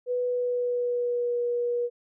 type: tone with pitch glide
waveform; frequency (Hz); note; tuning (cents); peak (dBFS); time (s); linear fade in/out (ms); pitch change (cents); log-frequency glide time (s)
sine; 493.9 to 481.2; B4 to B4; 0 to -45; -24; 0.06-1.9; 50; -45; 0.24-1.39
effects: none